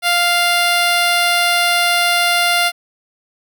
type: tone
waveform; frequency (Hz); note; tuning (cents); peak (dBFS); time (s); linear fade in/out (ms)
10% pulse; 698.5; F5; 0; -4; 0.02-2.72; 50
effects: none